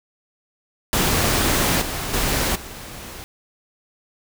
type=noise with level steps; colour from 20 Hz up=pink; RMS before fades=-19 / -27 / -21 / -36 dBFS; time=0.93-3.24 s; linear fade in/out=0 ms; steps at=1.81 / 2.13 / 2.55 s; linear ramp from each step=10 ms; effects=none